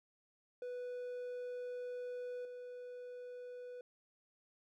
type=tone with level steps; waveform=triangle; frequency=493.9 Hz; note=B4; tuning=in tune; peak=-39 / -44 dBFS; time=0.62-3.81 s; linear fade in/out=2 ms; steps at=2.45 s; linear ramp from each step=2 ms; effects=none